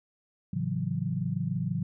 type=chord; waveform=sine; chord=F# minor seventh; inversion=first; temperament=equal; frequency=110 / 138.59 / 164.81 / 185 Hz; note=A2 / C#3 / E3 / F#3; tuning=0 / 0 / 0 / 0 cents; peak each=-35 / -33 / -32 / -33 dBFS; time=0.53-1.83 s; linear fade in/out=5 ms; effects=none